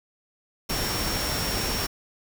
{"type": "tone in noise", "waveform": "sine", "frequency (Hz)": 5500, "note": "F8", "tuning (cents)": -27, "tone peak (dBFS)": -32, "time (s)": [0.69, 1.87], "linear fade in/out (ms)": 10, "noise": "pink", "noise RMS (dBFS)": -28, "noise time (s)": [0.69, 1.87], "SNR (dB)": -7, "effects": []}